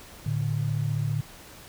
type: tone pair together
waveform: sine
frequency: 111.6 / 146.83 Hz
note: A2 / D3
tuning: +25 / 0 cents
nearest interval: perfect fourth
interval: 475 cents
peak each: -27 dBFS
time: 0.26-1.21 s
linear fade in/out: 5 ms
effects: pink hiss -47 dBFS RMS until 1.68 s